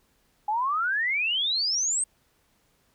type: exponential sweep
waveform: sine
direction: up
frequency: 817 to 8550 Hz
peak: -23 dBFS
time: 0.48-2.04 s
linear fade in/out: 5 ms
effects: pink hiss -67 dBFS RMS until 2.94 s